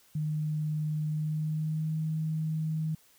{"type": "tone with pitch glide", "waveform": "sine", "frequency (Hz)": [153.1, 157.4], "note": ["D#3", "D#3"], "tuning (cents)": [-28, 20], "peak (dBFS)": -28, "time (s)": [0.15, 2.95], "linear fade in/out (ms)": 5, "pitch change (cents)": 48, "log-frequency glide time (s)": [1.08, 1.99], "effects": ["white hiss -62 dBFS RMS until 3.18 s"]}